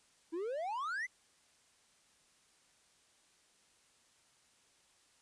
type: exponential sweep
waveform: triangle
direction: up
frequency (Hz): 314 to 2100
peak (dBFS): -34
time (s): 0.32-1.07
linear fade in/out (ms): 20
effects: white hiss -69 dBFS RMS until 5.21 s + resampled to 22050 Hz